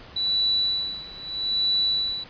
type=tone with tremolo; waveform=sine; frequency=3951 Hz; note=B7; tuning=in tune; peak=-19 dBFS; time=0.16-2.24 s; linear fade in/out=5 ms; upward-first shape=sine; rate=0.78 Hz; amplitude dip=90%; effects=pink hiss -45 dBFS RMS until 2.29 s + resampled to 11025 Hz